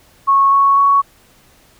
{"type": "tone with pitch steps", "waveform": "sine", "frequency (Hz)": [1100, 1108.3, 1116.6], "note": ["C#6", "C#6", "C#6"], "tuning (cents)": [-14, -1, 12], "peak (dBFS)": -8, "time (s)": [0.27, 1.02], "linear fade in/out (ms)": 20, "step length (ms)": 250, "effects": ["pink hiss -50 dBFS RMS until 1.79 s"]}